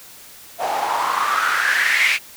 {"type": "noise with band-pass filter sweep", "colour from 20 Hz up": "white", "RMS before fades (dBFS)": -19, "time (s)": [0.58, 2.19], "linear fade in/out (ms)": 50, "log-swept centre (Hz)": [690, 2400], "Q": 6.1, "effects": ["white hiss -42 dBFS RMS until 2.36 s"]}